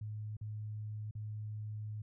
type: tone with dropouts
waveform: sine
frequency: 106.7 Hz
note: G#2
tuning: 47 cents sharp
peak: -39 dBFS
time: 0.01-2.02 s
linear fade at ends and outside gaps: 5 ms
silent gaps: 0.368-0.411 / 1.111-1.151 s
effects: none